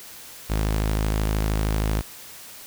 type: tone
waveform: sawtooth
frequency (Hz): 53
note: G#1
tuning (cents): +36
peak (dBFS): -17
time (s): 0.49-2.02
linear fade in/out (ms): 20
effects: white hiss -42 dBFS RMS until 2.66 s